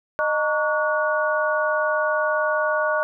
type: tone cluster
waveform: sine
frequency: 614 / 915 / 1131 / 1458 Hz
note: D#5 / A#5 / C#6 / F#6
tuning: -23 / -32 / +34 / -26 cents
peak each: -22 / -29 / -26 / -24 dBFS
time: 0.19-3.03 s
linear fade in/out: 0 ms
effects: none